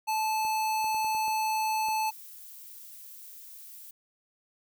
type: tone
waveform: square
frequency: 871 Hz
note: A5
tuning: 18 cents flat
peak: -27 dBFS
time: 0.07-2.11 s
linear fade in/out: 20 ms
type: clicks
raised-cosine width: 1 ms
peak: -32 dBFS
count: 7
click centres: 0.45 / 0.844 / 0.946 / 1.046 / 1.149 / 1.281 / 1.886 s
type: noise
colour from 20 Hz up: violet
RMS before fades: -47 dBFS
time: 2.07-3.91 s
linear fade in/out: 5 ms
effects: none